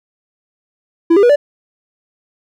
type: tone with pitch steps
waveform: triangle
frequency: 334.1 / 401.9 / 483.5 / 581.7 Hz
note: E4 / G4 / B4 / D5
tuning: +23 / +43 / -37 / -17 cents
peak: -4 dBFS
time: 1.1-1.36 s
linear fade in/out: 10 ms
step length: 65 ms
effects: none